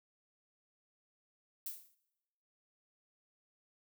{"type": "noise with exponential decay", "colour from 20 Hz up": "violet", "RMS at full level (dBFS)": -38, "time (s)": [1.66, 1.95], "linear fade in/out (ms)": 5, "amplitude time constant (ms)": 63, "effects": ["noise-tail reverb RT60 1.0 s tail -22 dB re dry"]}